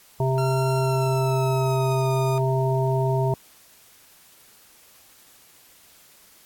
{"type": "harmonic tone", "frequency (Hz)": 131.8, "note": "C3", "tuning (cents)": 13, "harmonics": [1, 3, 5, 7], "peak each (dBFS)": [-21, -26, -28, -29], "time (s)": [0.2, 3.34], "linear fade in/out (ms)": 2}
{"type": "tone with pitch glide", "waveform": "sawtooth", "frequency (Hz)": [1369, 1226.7], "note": ["F6", "D#6"], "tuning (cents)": [-35, -25], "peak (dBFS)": -29, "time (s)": [0.38, 2.38], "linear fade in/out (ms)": 0, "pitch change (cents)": -190, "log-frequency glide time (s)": [0.8, 2.1]}
{"effects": ["white hiss -53 dBFS RMS until 6.45 s", "AAC 64 kbps"]}